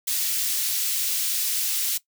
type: high-pass noise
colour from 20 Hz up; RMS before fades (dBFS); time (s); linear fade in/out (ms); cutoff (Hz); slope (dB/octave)
white; -25; 0.07-1.98; 10; 3000; 12
effects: noise-tail reverb RT60 0.1 s tail -18 dB re dry